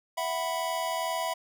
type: chord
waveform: square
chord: E suspended second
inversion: none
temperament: just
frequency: 659.3 / 741.7 / 988.9 Hz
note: E5 / F#5 / B5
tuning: 0 / +4 / +2 cents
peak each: -33 / -36 / -33 dBFS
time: 0.17-1.34 s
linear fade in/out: 10 ms
effects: none